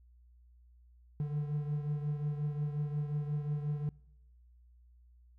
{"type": "beating tone pair", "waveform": "triangle", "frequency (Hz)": [146.83, 152.43], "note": ["D3", "D#3"], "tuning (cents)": [0, -35], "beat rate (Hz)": 5.6, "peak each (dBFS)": [-31, -38], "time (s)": [1.2, 3.89], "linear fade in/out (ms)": 0, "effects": ["noise-tail reverb RT60 1.0 s tail -26 dB re dry", "added 60 Hz sine -58 dBFS peak until 5.38 s"]}